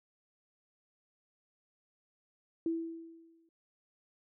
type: tone with exponential decay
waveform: sine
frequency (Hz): 329.8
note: E4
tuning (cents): +1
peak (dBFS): -28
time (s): 2.66-3.49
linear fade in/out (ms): 2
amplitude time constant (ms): 180
effects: none